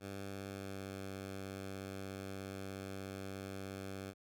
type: tone with pitch glide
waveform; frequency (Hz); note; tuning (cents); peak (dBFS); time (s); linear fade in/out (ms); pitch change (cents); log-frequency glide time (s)
10% pulse; 98.3 to 96.83; G2 to G2; +5 to -21; -35; 0-4.14; 50; -26; 0.31-0.98
effects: none